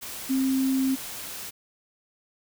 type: tone in noise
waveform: sine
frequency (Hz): 264.8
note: C4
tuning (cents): +21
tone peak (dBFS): -21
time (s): 0.29-0.96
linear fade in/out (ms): 20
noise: white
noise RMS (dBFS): -37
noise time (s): 0.01-1.51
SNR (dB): +13
effects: none